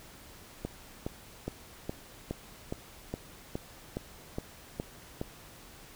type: click train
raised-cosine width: 2 ms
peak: -20 dBFS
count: 12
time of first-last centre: 0.65-5.214 s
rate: 2.41 Hz
effects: pink hiss -52 dBFS RMS until 5.95 s